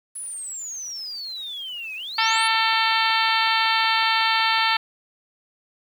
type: exponential two-way sweep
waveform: sine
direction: down then up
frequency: 10360 to 2474 to 10360 Hz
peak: -30 dBFS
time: 0.15-2.48 s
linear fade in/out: 10 ms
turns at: 1.95 s
type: harmonic tone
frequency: 447.3 Hz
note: A4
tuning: 28 cents sharp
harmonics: 2 / 3 / 4 / 5 / 6 / 7 / 8 / 9 / 10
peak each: -23 / -25 / -26 / -27 / -28 / -28 / -29 / -30 / -30 dBFS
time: 2.18-4.77 s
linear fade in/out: 5 ms
effects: 8-bit